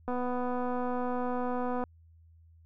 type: click train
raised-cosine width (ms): 1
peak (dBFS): -21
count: 437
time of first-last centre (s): 0.08-1.838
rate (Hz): 248
effects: added 82 Hz sine -55 dBFS peak until 2.65 s